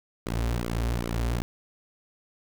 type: tone with flanger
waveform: sawtooth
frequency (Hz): 58.27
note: A#1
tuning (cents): 0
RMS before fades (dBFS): -28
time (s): 0.26-1.42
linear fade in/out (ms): 0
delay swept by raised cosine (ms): 1.1 to 6.3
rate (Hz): 2.5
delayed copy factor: -1
effects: 8-bit